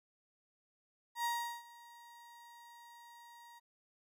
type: tone with ADSR envelope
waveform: 35% pulse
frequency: 944 Hz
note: A#5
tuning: 22 cents sharp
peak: -31 dBFS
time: 1.15-3.6 s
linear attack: 94 ms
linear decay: 380 ms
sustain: -22 dB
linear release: 22 ms
effects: none